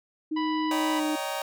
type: tone with pitch glide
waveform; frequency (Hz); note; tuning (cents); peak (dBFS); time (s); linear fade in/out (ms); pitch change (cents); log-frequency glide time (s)
sine; 311.1 to 304.7; D#4 to D#4; 0 to -36; -26; 0.31-1.16; 10; -36; 0.92-1
type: harmonic tone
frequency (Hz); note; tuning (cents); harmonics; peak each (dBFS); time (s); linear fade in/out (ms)
987.8; B5; 0; 1 / 2 / 3 / 4 / 5; -30 / -38 / -39 / -47 / -48; 0.36-1; 10
type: chord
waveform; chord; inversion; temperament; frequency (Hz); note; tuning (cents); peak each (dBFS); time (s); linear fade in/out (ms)
sawtooth; Eb dominant seventh; third; just; 560 / 622.3 / 777.8 / 933.4; Db5 / Eb5 / G5 / Bb5; +18 / 0 / -14 / +2; -31; 0.71-1.42; 2
effects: none